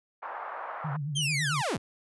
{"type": "band-pass noise", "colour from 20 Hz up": "pink", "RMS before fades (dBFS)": -38, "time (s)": [0.22, 0.97], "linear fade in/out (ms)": 10, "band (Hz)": [720, 1400], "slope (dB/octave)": 24}
{"type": "tone with vibrato", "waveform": "sine", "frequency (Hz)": 146.83, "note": "D3", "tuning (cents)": 0, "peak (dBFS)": -30, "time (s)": [0.84, 1.62], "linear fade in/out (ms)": 10, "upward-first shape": "sine", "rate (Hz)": 9, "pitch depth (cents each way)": 110}
{"type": "linear sweep", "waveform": "sawtooth", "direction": "down", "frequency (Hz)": [3261, 52.1], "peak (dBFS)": -24, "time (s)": [1.15, 1.78], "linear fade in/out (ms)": 20}
{"effects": ["resampled to 24000 Hz"]}